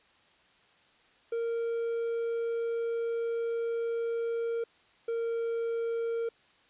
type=tone pair in turn; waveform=triangle; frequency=463.3 / 461.7 Hz; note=A#4 / A#4; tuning=-11 / -17 cents; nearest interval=unison; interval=6 cents; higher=first; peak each=-27 dBFS; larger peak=neither; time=1.32-4.64 / 5.08-6.29 s; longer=first; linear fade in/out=5 ms; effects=white hiss -63 dBFS RMS until 6.69 s + resampled to 8000 Hz